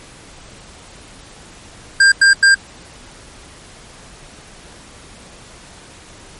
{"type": "tone bursts", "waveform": "square", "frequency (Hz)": 1596, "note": "G6", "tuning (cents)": 31, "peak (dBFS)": -7, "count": 3, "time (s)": [2, 2.546], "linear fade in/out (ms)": 5, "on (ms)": 120, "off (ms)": 93, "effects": ["pink hiss -40 dBFS RMS until 6.39 s", "MP3 48 kbps"]}